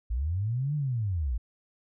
sine linear two-way sweep, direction up then down, 51.91 to 152.1 to 51.91 Hz, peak -26 dBFS, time 0.1-1.38 s, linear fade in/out 10 ms, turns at 0.75 s, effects none

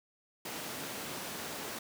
pink high-pass noise, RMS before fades -41 dBFS, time 0.45-1.79 s, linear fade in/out 5 ms, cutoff 200 Hz, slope 12 dB/octave, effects none

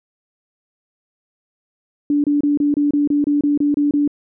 sine tone bursts, 290.6 Hz, D4, 18 cents flat, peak -13 dBFS, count 12, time 2.1-4.077 s, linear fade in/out 2 ms, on 140 ms, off 27 ms, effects none

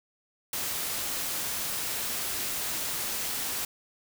white noise, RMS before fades -32 dBFS, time 0.53-3.65 s, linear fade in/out 2 ms, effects none

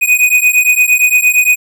square beating tone pair, 2485 / 2493.7 Hz, D#7 / D#7, -3 / +3 cents, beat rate 8.7 Hz, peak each -11 dBFS, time 0.01-1.56 s, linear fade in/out 20 ms, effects none

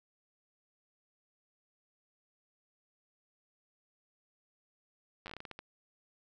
slowing click train, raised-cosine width 0.3 ms, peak -28 dBFS, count 11, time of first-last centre 5.26-5.591 s, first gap 9 ms, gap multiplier 1.27, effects none

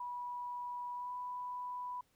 sine tone with pitch glide, 977 to 989.5 Hz, B5 to B5, -19 to +3 cents, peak -39 dBFS, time 0-2.01 s, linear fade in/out 5 ms, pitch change +22 cents, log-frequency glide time 0.93-1.12 s, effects pink hiss -74 dBFS RMS until 2.15 s

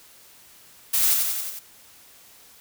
blue noise with echo, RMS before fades -21 dBFS, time 0.93-1.14 s, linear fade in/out 10 ms, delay 91 ms, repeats 5, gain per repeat -3 dB, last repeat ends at 1.595 s, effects white hiss -51 dBFS RMS until 2.6 s

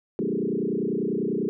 sine tone with frequency modulation, 307.1 Hz, D#4, 23 cents flat, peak -23 dBFS, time 0.19-1.49 s, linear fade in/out 0 ms, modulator 30.1 Hz, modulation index 4.2, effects none

